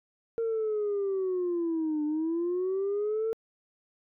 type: linear two-way sweep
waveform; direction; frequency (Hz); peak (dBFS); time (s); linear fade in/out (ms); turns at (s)
sine; down then up; 461.2 to 297.4 to 453.4; -25; 0.38-3.33; 0; 2.04
effects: tanh soft clip ceiling -24 dBFS